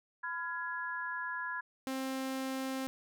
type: chord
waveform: sine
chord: F diminished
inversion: second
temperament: just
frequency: 1005.8 / 1396.9 / 1676.3 Hz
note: Cb6 / F6 / Ab6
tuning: +31 / 0 / +16 cents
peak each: -40 / -43 / -38 dBFS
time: 0.23-1.61 s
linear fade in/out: 10 ms
type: tone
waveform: sawtooth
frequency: 264.5 Hz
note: C4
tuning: 19 cents sharp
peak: -31 dBFS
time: 1.87-2.87 s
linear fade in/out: 0 ms
effects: none